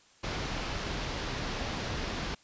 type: low-pass noise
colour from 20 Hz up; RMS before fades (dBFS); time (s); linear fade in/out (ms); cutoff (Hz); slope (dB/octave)
pink; -35; 0.23-2.35; 10; 5600; 24
effects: white hiss -61 dBFS RMS until 2.43 s + resampled to 16000 Hz